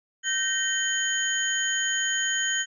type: tone cluster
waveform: sine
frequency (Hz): 1547 / 1858 / 3086 / 6710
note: G6 / A#6 / G7 / G#8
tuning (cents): -23 / -6 / -28 / +17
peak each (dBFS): -29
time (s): 0.23-2.66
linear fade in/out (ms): 50
effects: none